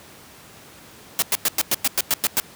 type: noise bursts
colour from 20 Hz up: white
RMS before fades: -19 dBFS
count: 10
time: 1.19-2.4 s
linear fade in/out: 0 ms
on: 31 ms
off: 100 ms
effects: pink hiss -45 dBFS RMS until 2.55 s + high-pass 100 Hz 12 dB/octave